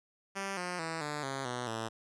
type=tone with pitch steps; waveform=5% pulse; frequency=196 / 178.7 / 162.92 / 148.54 / 135.43 / 123.47 / 112.57 Hz; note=G3 / F3 / E3 / D3 / C#3 / B2 / A2; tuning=0 / +40 / -20 / +20 / -40 / 0 / +40 cents; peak=-24 dBFS; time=0.35-1.89 s; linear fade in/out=20 ms; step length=220 ms; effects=resampled to 22050 Hz